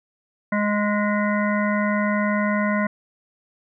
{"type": "harmonic tone with a mistuned harmonic", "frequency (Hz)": 207.7, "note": "G#3", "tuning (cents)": 0, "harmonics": [1, 3, 5, 7, 9, 10], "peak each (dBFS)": [-21, -26, -28, -29, -31, -31], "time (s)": [0.52, 2.87], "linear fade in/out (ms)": 5, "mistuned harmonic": 10, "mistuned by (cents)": -48, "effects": []}